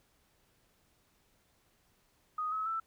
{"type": "tone with pitch steps", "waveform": "sine", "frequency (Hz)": [1246, 1285.5, 1326.2], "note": ["D#6", "E6", "E6"], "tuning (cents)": [2, -44, 10], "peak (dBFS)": -32, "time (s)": [2.38, 2.8], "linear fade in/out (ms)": 5, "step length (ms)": 140, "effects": ["pink hiss -71 dBFS RMS until 2.86 s"]}